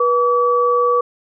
sine tone pair together, 486.2 / 1146.1 Hz, B4 / D6, -27 / -43 cents, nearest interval octave + minor third, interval 1484 cents, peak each -15 dBFS, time 0-1.01 s, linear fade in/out 5 ms, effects none

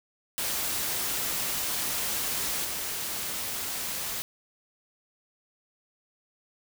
white noise with level steps, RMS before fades -30 / -33 dBFS, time 0.38-4.22 s, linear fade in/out 0 ms, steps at 2.64 s, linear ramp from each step 10 ms, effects none

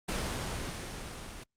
pink noise with level ramp, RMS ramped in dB -32 to -44 dBFS, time 0.08-1.44 s, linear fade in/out 10 ms, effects low-pass 9000 Hz 12 dB/octave + Opus 32 kbps

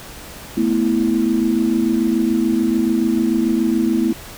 sine chord, A suspended second, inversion none, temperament equal with one note detuned, 220 / 246.9 / 328.3 Hz, A3 / B3 / E4, 0 / 0 / -7 cents, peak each -19 / -19 / -18 dBFS, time 0.57-4.13 s, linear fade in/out 5 ms, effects pink hiss -36 dBFS RMS until 4.37 s

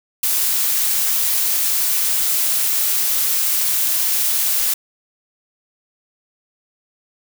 blue noise, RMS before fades -18 dBFS, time 0.23-4.74 s, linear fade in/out 5 ms, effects none

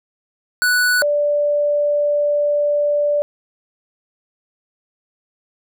square / sine tone pair in turn, 1480 / 585.5 Hz, F#6 / D5, 0 / -5 cents, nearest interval octave + major third, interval 1605 cents, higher first, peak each -14 dBFS, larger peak neither, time 0.62-1.02 / 1.02-3.22 s, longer second, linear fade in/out 0 ms, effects none

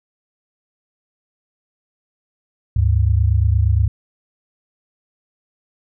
sine tone pair together, 73.2 / 101.8 Hz, D2 / G#2, -5 / -34 cents, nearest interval tritone, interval 571 cents, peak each -15 / -15 dBFS, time 2.76-3.88 s, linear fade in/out 5 ms, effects none

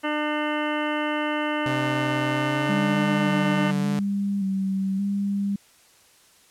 harmonic tone, 300 Hz, D4, 37 cents sharp, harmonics 1 / 2 / 3 / 4 / 5 / 6 / 7 / 9 / 10, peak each -27 / -30 / -32 / -33 / -34 / -35 / -35 / -37 / -37 dBFS, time 0.03-3.72 s, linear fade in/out 20 ms
sawtooth tone with pitch glide, 130.81 to 145.98 Hz, C3 to D3, 0 to -10 cents, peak -23 dBFS, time 1.66-3.99 s, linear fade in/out 0 ms, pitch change +190 cents, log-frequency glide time 2.31-3.02 s
sine tone with vibrato, 196.2 Hz, G3, 2 cents sharp, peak -22 dBFS, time 2.69-5.56 s, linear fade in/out 5 ms, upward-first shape square, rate 0.87 Hz, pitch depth 32 cents each way
effects white hiss -56 dBFS RMS until 6.5 s + low-pass 11000 Hz 12 dB/octave

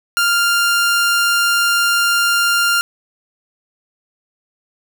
sawtooth tone, 1396.9 Hz, F6, in tune, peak -9 dBFS, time 0.17-2.81 s, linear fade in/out 0 ms, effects none

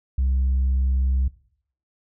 sine tone, 65.41 Hz, C2, in tune, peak -16 dBFS, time 0.18-1.28 s, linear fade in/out 5 ms, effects noise-tail reverb RT60 0.6 s tail -20 dB re dry + tanh soft clip ceiling -16 dBFS

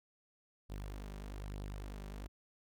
sawtooth tone with flanger, 49.99 Hz, G1, 35 cents sharp, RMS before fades -45 dBFS, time 0.69-2.28 s, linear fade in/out 20 ms, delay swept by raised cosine 0.21 to 5.21 ms, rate 1.1 Hz, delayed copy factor +0.5, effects none

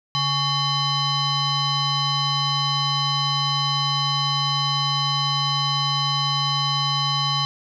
sine tone with frequency modulation, 2093 Hz, C7, in tune, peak -19 dBFS, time 0.15-7.45 s, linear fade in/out 0 ms, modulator 976 Hz, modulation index 2.6, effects none

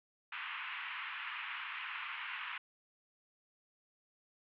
white band-pass noise, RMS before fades -43 dBFS, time 0.32-2.58 s, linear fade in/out 5 ms, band 970 to 2900 Hz, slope 48 dB/octave, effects none

